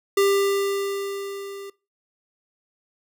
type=tone with level ramp; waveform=square; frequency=396.8 Hz; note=G4; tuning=21 cents sharp; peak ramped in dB=-16 to -36 dBFS; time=0.17-1.7 s; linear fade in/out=5 ms; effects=noise-tail reverb RT60 0.3 s tail -23 dB re dry